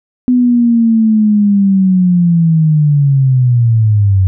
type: linear sweep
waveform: sine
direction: down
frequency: 251.4 to 92.5 Hz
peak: -6 dBFS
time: 0.28-4.27 s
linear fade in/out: 0 ms
effects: none